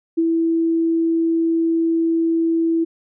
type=tone with ADSR envelope; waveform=sine; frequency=329.6 Hz; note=E4; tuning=in tune; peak=-13 dBFS; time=0.17-2.85 s; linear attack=15 ms; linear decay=42 ms; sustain=-2 dB; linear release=18 ms; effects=none